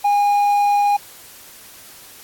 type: tone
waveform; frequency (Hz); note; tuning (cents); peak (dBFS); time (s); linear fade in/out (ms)
triangle; 817; G#5; -29; -11; 0.04-0.97; 10
effects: white hiss -42 dBFS RMS until 2.23 s + AAC 64 kbps